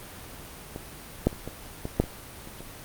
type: clicks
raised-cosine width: 2 ms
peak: -20 / -6 / -25 / -20 / -17 / -6 / -22 / -28 / -28 dBFS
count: 9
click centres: 0.761 / 1.27 / 1.329 / 1.476 / 1.854 / 2 / 2.039 / 2.474 / 2.606 s
effects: pink hiss -43 dBFS RMS until 2.84 s + Opus 32 kbps